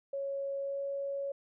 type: tone with pitch glide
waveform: sine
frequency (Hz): 553 to 556.5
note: C#5 to C#5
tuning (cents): -4 to +7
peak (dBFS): -33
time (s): 0.13-1.32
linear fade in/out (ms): 5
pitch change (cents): +11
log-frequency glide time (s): 0.6-0.8
effects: none